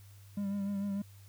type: tone with vibrato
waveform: triangle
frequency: 199.7 Hz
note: G3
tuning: 32 cents sharp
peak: -30 dBFS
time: 0.37-1.02 s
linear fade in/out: 5 ms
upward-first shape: triangle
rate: 6.7 Hz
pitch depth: 41 cents each way
effects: added 99 Hz sine -52 dBFS peak until 1.28 s + white hiss -63 dBFS RMS until 1.28 s